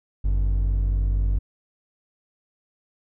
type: tone pair together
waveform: triangle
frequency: 49.64 / 93.7 Hz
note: G1 / F#2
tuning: +22 / +22 cents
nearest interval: major seventh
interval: 1100 cents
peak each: -17 / -28 dBFS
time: 0.24-1.39 s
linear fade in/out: 10 ms
effects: none